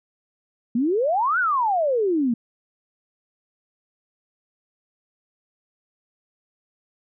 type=exponential two-way sweep; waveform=sine; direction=up then down; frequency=223.2 to 1537 to 223.2 Hz; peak=-18 dBFS; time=0.75-2.34 s; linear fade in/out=5 ms; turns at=1.39 s; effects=none